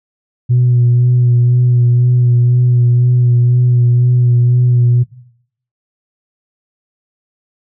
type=tone with vibrato; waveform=sine; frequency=122.4 Hz; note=B2; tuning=15 cents flat; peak=-6 dBFS; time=0.49-5.04 s; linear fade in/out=20 ms; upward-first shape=sine; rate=2 Hz; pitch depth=23 cents each way; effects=noise-tail reverb RT60 0.7 s tail -18 dB re dry + tanh soft clip ceiling -4 dBFS